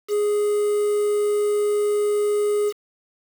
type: tone with quantisation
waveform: triangle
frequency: 415.3 Hz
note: G#4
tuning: in tune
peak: -16 dBFS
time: 0.08-2.73 s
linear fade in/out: 50 ms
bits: 6
effects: none